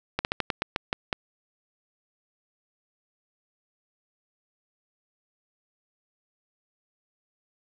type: slowing click train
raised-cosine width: 0.3 ms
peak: -9 dBFS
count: 9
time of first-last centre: 0.19-1.128 s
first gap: 59 ms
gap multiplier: 1.19
effects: none